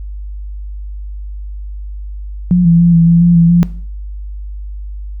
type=tone with pitch steps; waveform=sine; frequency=178.4 / 168.6 / 171.8 / 167.1 / 169.5 / 172.9 / 168.2 / 172.9 Hz; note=F3 / E3 / F3 / E3 / E3 / F3 / E3 / F3; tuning=+37 / +39 / -28 / +24 / +49 / -17 / +35 / -17 cents; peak=-5 dBFS; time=2.51-3.63 s; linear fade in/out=0 ms; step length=140 ms; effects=noise-tail reverb RT60 0.5 s tail -18 dB re dry + added 50 Hz sine -22 dBFS peak until 5.2 s